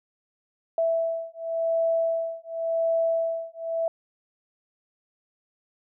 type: beating tone pair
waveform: sine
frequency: 659.3 / 660.21 Hz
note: E5 / E5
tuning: 0 / +3 cents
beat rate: 0.91 Hz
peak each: -26 / -26 dBFS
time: 0.78-3.88 s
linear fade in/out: 2 ms
effects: none